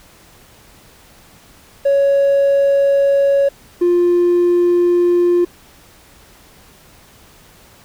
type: tone pair in turn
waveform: triangle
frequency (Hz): 557 / 350.9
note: C#5 / F4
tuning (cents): +8 / +8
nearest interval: minor sixth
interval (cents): 800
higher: first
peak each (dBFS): -7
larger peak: neither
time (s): 1.85-3.49 / 3.81-5.45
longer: neither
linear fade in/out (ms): 10
effects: tanh soft clip ceiling -6 dBFS + pink hiss -46 dBFS RMS until 7.84 s